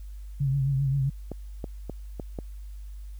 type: tone with vibrato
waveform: sine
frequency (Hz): 136.7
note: C#3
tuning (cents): -24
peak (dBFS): -22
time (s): 0.4-1.1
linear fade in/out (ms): 10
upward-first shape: triangle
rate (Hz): 7.6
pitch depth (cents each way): 70
type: clicks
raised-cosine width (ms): 2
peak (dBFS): -20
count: 5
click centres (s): 1.317 / 1.642 / 1.897 / 2.198 / 2.388
effects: added 50 Hz sine -37 dBFS peak until 3.19 s + white hiss -63 dBFS RMS until 3.19 s